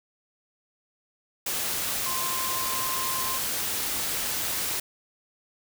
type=tone in noise; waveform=sine; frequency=1046.5 Hz; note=C6; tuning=in tune; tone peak=-32 dBFS; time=2.06-3.38 s; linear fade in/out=5 ms; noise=white; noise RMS=-29 dBFS; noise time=1.46-4.8 s; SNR=-6 dB; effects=none